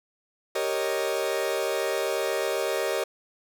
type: chord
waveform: 40% pulse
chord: Eb dominant seventh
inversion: first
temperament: equal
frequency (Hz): 392 / 466.2 / 554.4 / 622.3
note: G4 / Bb4 / Db5 / Eb5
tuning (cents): 0 / 0 / 0 / 0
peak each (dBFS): -30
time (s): 0.55-3.04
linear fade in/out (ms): 5
effects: none